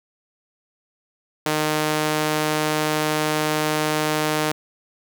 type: tone with high-pass filter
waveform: sawtooth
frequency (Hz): 153.4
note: D#3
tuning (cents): -24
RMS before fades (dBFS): -22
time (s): 1.46-4.52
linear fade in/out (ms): 2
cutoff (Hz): 330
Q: 0.6
effects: none